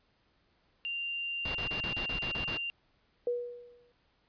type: tone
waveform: sine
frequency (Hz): 2783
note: F7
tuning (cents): -7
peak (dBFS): -33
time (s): 0.85-2.7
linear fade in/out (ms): 0
type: noise bursts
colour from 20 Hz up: pink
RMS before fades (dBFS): -38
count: 9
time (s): 1.45-2.574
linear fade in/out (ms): 5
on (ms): 100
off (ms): 28
type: tone with exponential decay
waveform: sine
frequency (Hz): 484.1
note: B4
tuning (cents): -35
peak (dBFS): -26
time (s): 3.27-3.92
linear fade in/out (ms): 2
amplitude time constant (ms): 140
effects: pink hiss -71 dBFS RMS until 4.28 s + resampled to 11025 Hz